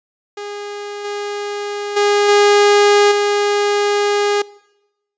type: tone with level steps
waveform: sawtooth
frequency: 410.1 Hz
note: G#4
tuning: 22 cents flat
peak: -22 / -18 / -8 / -5 / -10 dBFS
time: 0.37-4.42 s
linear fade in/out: 5 ms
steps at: 1.04 / 1.96 / 2.28 / 3.11 s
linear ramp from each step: 10 ms
effects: noise-tail reverb RT60 0.9 s tail -22 dB re dry + resampled to 16000 Hz